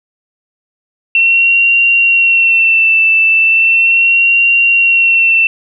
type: tone with vibrato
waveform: sine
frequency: 2706 Hz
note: E7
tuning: 45 cents sharp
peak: -6 dBFS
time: 1.15-5.47 s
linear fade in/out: 2 ms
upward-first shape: sine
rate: 0.37 Hz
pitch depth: 34 cents each way
effects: none